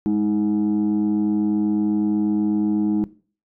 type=tone pair together; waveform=sine; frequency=207.7 / 315.8 Hz; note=G#3 / D#4; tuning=0 / +26 cents; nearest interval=perfect fifth; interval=726 cents; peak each=-18 dBFS; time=0.06-3.04 s; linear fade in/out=0 ms; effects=noise-tail reverb RT60 0.4 s tail -19 dB re dry + tanh soft clip ceiling -14 dBFS